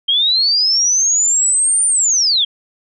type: linear two-way sweep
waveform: sine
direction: up then down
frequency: 3159 to 9170 to 3159 Hz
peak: -11 dBFS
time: 0.08-2.45 s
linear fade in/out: 10 ms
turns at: 1.86 s
effects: none